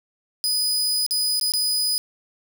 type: tone with dropouts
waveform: sawtooth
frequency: 4978 Hz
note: D#8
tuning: in tune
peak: -17 dBFS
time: 0.44-1.98 s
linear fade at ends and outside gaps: 0 ms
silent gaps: 1.064-1.109 / 1.397-1.412 / 1.52-1.537 s
effects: none